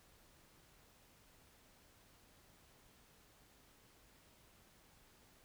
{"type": "silence", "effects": ["pink hiss -67 dBFS RMS until 5.44 s"]}